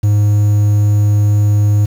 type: tone with quantisation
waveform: triangle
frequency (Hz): 103.83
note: G#2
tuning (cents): 0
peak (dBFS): -6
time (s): 0.03-1.86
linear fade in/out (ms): 10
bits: 6
effects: none